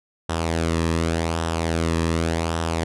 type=tone with flanger; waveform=sawtooth; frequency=82.41 Hz; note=E2; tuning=in tune; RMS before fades=-23 dBFS; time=0.29-2.84 s; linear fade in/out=5 ms; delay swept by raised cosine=0.44 to 1.39 ms; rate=0.87 Hz; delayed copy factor=-0.55; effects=resampled to 24000 Hz